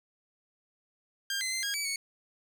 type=tone with pitch steps; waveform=15% pulse; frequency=1600 / 2053 / 2076 / 1633 / 2294 / 2220 Hz; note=G6 / C7 / C7 / G#6 / D7 / C#7; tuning=+35 / -33 / -14 / -30 / -41 / +2 cents; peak=-24 dBFS; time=1.3-1.96 s; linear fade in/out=2 ms; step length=110 ms; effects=none